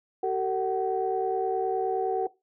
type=tone cluster; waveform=sine; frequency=381.2 / 450.8 / 752 Hz; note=G4 / A4 / F#5; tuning=-48 / +42 / +28 cents; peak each=-28 dBFS; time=0.23-2.27 s; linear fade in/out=5 ms; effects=noise-tail reverb RT60 0.2 s tail -17 dB re dry + tanh soft clip ceiling -15 dBFS